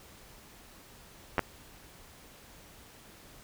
clicks, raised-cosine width 0.5 ms, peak -11 dBFS, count 2, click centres 1.382 / 1.393 s, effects pink hiss -54 dBFS RMS until 3.43 s

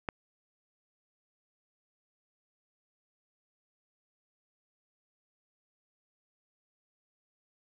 click, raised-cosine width 0.5 ms, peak -17 dBFS, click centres 0.088 s, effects none

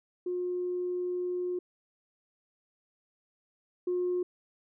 sine tone pair in turn, 358.8 / 358.8 Hz, F4 / F4, +47 / +47 cents, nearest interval unison, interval 0 cents, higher neither, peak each -29 / -26 dBFS, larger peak second, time 0.26-1.59 / 3.87-4.23 s, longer first, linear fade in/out 5 ms, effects tanh soft clip ceiling -23 dBFS

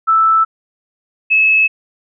sine tone pair in turn, 1318.5 / 2592 Hz, E6 / E7, 0 / -30 cents, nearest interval octave, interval 1170 cents, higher second, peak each -8 dBFS, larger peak neither, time 0.07-0.45 / 1.3-1.68 s, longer neither, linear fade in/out 20 ms, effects none

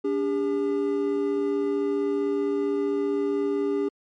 triangle tone pair together, 286.4 / 402 Hz, D4 / G4, -43 / +44 cents, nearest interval tritone, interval 587 cents, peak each -25 / -22 dBFS, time 0.04-3.89 s, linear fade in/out 10 ms, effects MP3 48 kbps

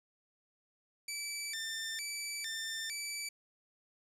15% pulse tone with vibrato, 2035 Hz, C7, 49 cents flat, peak -31 dBFS, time 1.08-3.29 s, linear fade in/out 5 ms, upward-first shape square, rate 1.1 Hz, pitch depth 220 cents each way, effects resampled to 32000 Hz + 10-bit

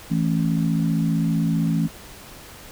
sine chord, A major, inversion second, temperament equal with one note detuned, 164.81 / 220 / 274.8 Hz, E3 / A3 / C#4, 0 / 0 / -15 cents, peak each -20 / -24 / -26 dBFS, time 0.1-1.88 s, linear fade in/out 20 ms, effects pink hiss -42 dBFS RMS until 2.71 s

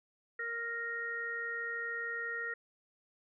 harmonic tone, 466.2 Hz, A#4, in tune, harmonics 1 / 3 / 4, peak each -45 / -41 / -37 dBFS, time 0.39-2.54 s, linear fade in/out 5 ms, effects none

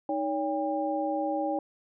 sine tone cluster, 311.1 / 567 / 801 Hz, D#4 / C#5 / G5, 0 / +39 / +37 cents, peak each -31 dBFS, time 0.09-1.59 s, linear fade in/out 2 ms, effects none

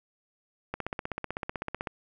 click train, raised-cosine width 0.5 ms, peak -17 dBFS, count 19, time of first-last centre 0.74-1.872 s, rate 15.9 Hz, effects none

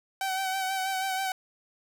sawtooth tone with vibrato, 763 Hz, G5, 47 cents flat, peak -24 dBFS, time 0.21-1.32 s, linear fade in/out 2 ms, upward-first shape sine, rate 6.2 Hz, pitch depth 31 cents each way, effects none

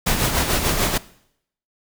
pink noise with tremolo, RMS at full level -18 dBFS, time 0.06-0.98 s, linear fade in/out 10 ms, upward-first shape sine, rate 6.8 Hz, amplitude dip 50%, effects noise-tail reverb RT60 0.7 s tail -19 dB re dry

